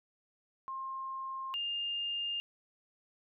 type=tone pair in turn; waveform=sine; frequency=1063 / 2813 Hz; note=C6 / F7; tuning=+27 / +12 cents; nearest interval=octave + perfect fourth; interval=1685 cents; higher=second; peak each=-37 / -33 dBFS; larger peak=second; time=0.68-1.54 / 1.54-2.4 s; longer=neither; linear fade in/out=0 ms; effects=none